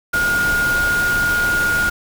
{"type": "tone in noise", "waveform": "sine", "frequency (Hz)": 1428, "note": "F6", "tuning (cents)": 38, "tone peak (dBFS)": -15, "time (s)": [0.13, 1.9], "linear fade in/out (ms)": 10, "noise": "pink", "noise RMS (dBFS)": -25, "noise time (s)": [0.13, 1.9], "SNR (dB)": 7, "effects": []}